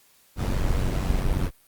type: noise with amplitude modulation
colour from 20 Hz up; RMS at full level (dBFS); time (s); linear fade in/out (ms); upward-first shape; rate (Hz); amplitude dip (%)
brown; -21; 0.36-1.51; 50; sine; 93.2; 60
effects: white hiss -59 dBFS RMS until 1.67 s + Opus 48 kbps